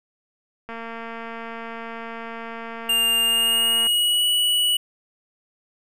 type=click train; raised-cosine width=0.5 ms; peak=-20 dBFS; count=729; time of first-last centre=0.69-3.869 s; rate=229 Hz
type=tone with pitch glide; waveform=square; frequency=2806 to 2939 Hz; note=F7 to F#7; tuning=+8 to -12 cents; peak=-18 dBFS; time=2.89-4.77 s; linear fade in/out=5 ms; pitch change=+80 cents; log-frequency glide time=3.2-4.26 s
effects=none